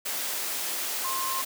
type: tone in noise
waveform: sine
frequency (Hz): 1059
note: C6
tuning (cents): +21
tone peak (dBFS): -30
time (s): 1.04-1.42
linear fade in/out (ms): 10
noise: white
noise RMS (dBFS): -31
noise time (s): 0.05-1.45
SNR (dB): -2
effects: high-pass 300 Hz 12 dB/octave